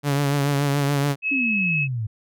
sawtooth tone with vibrato, 141.9 Hz, C#3, 41 cents sharp, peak -15 dBFS, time 0.03-1.16 s, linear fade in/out 50 ms, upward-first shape triangle, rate 7 Hz, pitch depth 47 cents each way
sine tone, 2578 Hz, E7, 39 cents flat, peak -20 dBFS, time 1.22-1.88 s, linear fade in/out 50 ms
sine exponential sweep, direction down, 286 to 103.83 Hz, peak -23 dBFS, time 1.31-2.07 s, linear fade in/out 10 ms
effects none

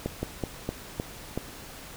slowing click train, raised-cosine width 2 ms, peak -15 dBFS, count 6, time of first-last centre 0.06-1.376 s, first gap 170 ms, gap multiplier 1.22, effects pink hiss -44 dBFS RMS until 1.96 s

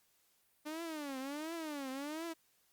sawtooth tone with vibrato, 296.2 Hz, D4, 15 cents sharp, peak -36 dBFS, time 0.65-2.34 s, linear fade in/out 20 ms, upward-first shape triangle, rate 1.4 Hz, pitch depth 240 cents each way, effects white hiss -73 dBFS RMS until 2.72 s + Opus 48 kbps

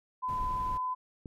sine tone, 1011 Hz, B5, 40 cents sharp, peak -30 dBFS, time 0.22-0.95 s, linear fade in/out 20 ms
brown noise, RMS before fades -39 dBFS, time 0.28-0.78 s, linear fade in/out 10 ms
click, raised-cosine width 3 ms, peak -30 dBFS, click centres 1.258 s
effects none

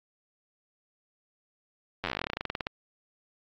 slowing click train, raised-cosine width 0.3 ms, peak -14 dBFS, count 23, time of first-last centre 2.04-2.669 s, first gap 10 ms, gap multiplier 1.09, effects low-pass 5000 Hz 12 dB/octave + AAC 32 kbps

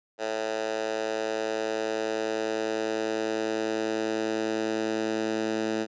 10% pulse tone with high-pass filter sweep, 110 Hz, A2, in tune, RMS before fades -29 dBFS, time 0.18-5.87 s, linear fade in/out 50 ms, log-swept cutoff 540 to 270 Hz, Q 1.7, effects resampled to 16000 Hz

